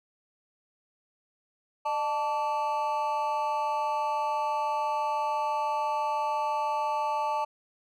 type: tone with amplitude modulation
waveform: triangle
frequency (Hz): 880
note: A5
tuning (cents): 0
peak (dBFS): -20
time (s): 1.85-7.45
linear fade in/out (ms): 10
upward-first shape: sine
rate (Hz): 274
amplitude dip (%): 95
effects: none